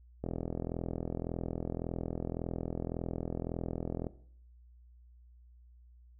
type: click train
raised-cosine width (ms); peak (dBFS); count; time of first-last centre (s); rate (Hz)
2; -22; 161; 0.24-4.068; 41.8
effects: noise-tail reverb RT60 0.6 s tail -17 dB re dry + added 60 Hz sine -55 dBFS peak until 6.19 s